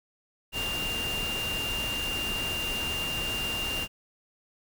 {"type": "tone in noise", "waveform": "sine", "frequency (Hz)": 2794, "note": "F7", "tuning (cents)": 0, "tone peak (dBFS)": -30, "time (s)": [0.52, 3.88], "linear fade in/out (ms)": 50, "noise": "pink", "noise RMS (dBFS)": -35, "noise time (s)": [0.52, 3.88], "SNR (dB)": 2, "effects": []}